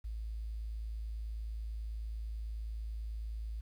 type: tone with quantisation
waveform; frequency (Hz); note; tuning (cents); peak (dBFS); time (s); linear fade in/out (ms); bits
sine; 54.6; A1; -13; -37; 0.04-3.61; 10; 11
effects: none